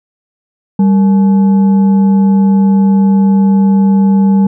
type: tone with frequency modulation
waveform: sine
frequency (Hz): 196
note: G3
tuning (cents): 0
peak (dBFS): -5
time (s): 0.79-4.47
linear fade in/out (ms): 5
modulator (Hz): 660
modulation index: 0.26
effects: none